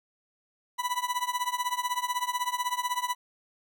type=tone with tremolo; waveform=40% pulse; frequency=987.8 Hz; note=B5; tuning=in tune; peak=-23 dBFS; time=0.78-3.15 s; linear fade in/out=20 ms; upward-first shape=triangle; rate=16 Hz; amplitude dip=95%; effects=none